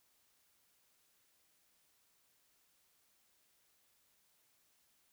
silence, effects white hiss -74 dBFS RMS until 5.12 s

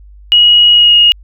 sine tone with pitch glide, 2900 to 2868 Hz, F#7 to F7, -35 to +45 cents, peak -3 dBFS, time 0.32-1.12 s, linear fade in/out 0 ms, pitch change -20 cents, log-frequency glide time 0.73-0.96 s, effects added 50 Hz sine -34 dBFS peak until 1.23 s

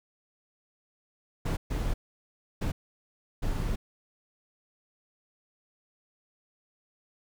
brown noise bursts at uneven times, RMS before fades -29 dBFS, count 4, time 1.45-1.57 / 1.7-1.94 / 2.61-2.72 / 3.42-3.76 s, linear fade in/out 10 ms, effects none

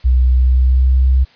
sine tone with pitch glide, 63 to 64.92 Hz, B1 to C2, +35 to -13 cents, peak -8 dBFS, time 0.04-1.25 s, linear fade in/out 20 ms, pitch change +52 cents, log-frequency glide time 0.3-1.08 s, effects white hiss -48 dBFS RMS until 1.35 s + resampled to 11025 Hz

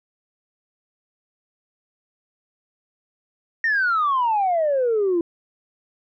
sine exponential sweep, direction down, 1864.7 to 330.6 Hz, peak -16 dBFS, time 3.64-5.21 s, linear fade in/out 2 ms, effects tanh soft clip ceiling -14 dBFS

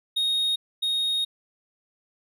triangle tone pair in turn, 3729 / 3729 Hz, A#7 / A#7, 0 / 0 cents, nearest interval unison, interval 0 cents, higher neither, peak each -20 / -21 dBFS, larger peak first, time 0.16-0.56 / 0.82-1.25 s, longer second, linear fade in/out 10 ms, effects none

